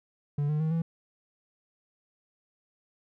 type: tone with pitch steps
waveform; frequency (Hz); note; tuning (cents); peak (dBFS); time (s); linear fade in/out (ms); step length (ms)
triangle; 144.9 / 151.32 / 158.01 / 165.01; D3 / D#3 / D#3 / E3; -23 / -48 / +27 / +2; -23; 0.38-0.82; 5; 110
effects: none